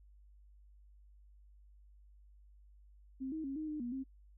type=tone with pitch steps; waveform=sine; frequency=264.3 / 316.1 / 272.3 / 310.5 / 303.1 / 241.1 / 266.1 Hz; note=C4 / D#4 / C#4 / D#4 / D#4 / B3 / C4; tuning=+18 / +27 / -31 / -3 / -45 / -41 / +29 cents; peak=-37 dBFS; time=3.2-4.04 s; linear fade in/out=20 ms; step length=120 ms; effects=noise-tail reverb RT60 0.1 s tail -22 dB re dry + added 50 Hz sine -58 dBFS peak until 4.37 s